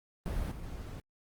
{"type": "noise with level steps", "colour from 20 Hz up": "brown", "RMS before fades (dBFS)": [-34, -42], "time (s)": [0.26, 1], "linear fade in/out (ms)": 0, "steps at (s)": 0.51, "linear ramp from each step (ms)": 10, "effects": ["Opus 32 kbps"]}